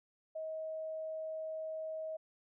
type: tone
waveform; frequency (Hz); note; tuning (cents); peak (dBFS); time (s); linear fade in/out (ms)
sine; 634; D#5; +32; -38; 0.35-2.17; 10
effects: none